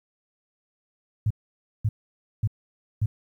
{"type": "tone bursts", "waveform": "sine", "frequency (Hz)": 107.1, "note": "A2", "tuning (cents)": -46, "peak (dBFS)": -19, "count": 4, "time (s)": [1.26, 3.06], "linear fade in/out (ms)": 5, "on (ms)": 45, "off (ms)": 540, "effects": ["10-bit"]}